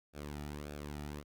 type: tone with flanger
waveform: sawtooth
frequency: 73.42 Hz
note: D2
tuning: in tune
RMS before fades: -44 dBFS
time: 0.13-1.24 s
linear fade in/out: 50 ms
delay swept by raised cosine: 0.98 to 1.92 ms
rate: 1.7 Hz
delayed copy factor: -0.65
effects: none